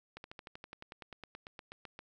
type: slowing click train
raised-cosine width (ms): 0.3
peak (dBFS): -30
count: 19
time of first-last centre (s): 0.17-1.991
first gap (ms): 71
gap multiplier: 1.04
effects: none